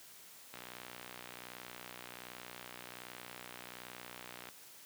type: click train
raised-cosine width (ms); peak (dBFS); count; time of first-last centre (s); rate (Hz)
0.3; -30; 243; 0.54-4.488; 61.3
effects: white hiss -56 dBFS RMS until 4.85 s + high-pass 100 Hz 12 dB/octave